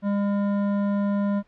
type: tone with hard clipping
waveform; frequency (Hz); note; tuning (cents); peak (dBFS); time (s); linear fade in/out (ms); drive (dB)
sine; 201.9; G#3; -49; -23; 0.02-1.43; 50; 12
effects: pink hiss -63 dBFS RMS until 1.47 s + low-pass 3000 Hz 12 dB/octave